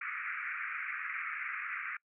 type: band-pass noise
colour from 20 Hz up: white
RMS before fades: -39 dBFS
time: 0.01-1.97 s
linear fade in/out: 5 ms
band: 1200 to 2400 Hz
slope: 96 dB/octave
effects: noise-tail reverb RT60 0.1 s tail -25 dB re dry

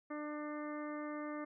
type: harmonic tone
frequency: 298.6 Hz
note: D4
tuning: 29 cents sharp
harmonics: 1 / 2 / 3 / 4 / 5 / 6 / 7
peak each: -42 / -46 / -55 / -48 / -57 / -54 / -56 dBFS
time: 0.1-1.45 s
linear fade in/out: 10 ms
effects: none

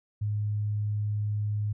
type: tone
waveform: sine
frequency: 104.7 Hz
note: G#2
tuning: 15 cents sharp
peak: -26 dBFS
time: 0.21-1.73 s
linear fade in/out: 10 ms
effects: none

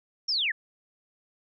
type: linear sweep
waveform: sine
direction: down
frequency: 5660 to 1610 Hz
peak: -24 dBFS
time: 0.28-0.52 s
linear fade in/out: 10 ms
effects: none

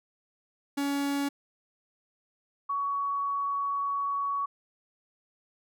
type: tone pair in turn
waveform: 45% pulse / sine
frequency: 281.7 / 1122.9 Hz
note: C#4 / C#6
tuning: +28 / +22 cents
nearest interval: 2 octaves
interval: 2394 cents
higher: second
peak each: -27 dBFS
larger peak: neither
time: 0.77-1.29 / 2.69-4.46 s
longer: second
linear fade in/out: 10 ms
effects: none

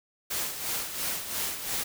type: noise with tremolo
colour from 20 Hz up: white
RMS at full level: -30 dBFS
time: 0.3-1.84 s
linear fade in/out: 10 ms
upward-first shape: sine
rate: 2.9 Hz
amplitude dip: 60%
effects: none

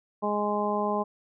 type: harmonic tone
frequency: 207.7 Hz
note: G#3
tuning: in tune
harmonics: 1 / 2 / 3 / 4 / 5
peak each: -31 / -31 / -31 / -31 / -31 dBFS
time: 0.22-1.04 s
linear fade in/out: 20 ms
effects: none

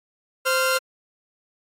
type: tone pair together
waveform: sawtooth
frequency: 521 / 1387.6 Hz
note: C5 / F6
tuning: -7 / -12 cents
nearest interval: octave + perfect fourth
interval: 1695 cents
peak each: -18 dBFS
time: 0.45-0.79 s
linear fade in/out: 20 ms
effects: AAC 48 kbps

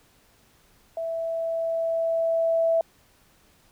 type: tone with level ramp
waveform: sine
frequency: 659.3 Hz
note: E5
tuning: in tune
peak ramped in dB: -27 to -18 dBFS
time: 0.97-2.81 s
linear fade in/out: 2 ms
effects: pink hiss -60 dBFS RMS until 3.71 s

